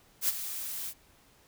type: noise with ADSR envelope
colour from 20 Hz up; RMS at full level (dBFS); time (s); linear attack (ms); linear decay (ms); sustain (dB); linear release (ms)
blue; -25; 0.21-0.94; 76; 25; -12; 58
effects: pink hiss -62 dBFS RMS until 1.47 s